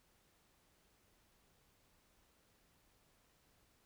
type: silence
effects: pink hiss -73 dBFS RMS until 3.85 s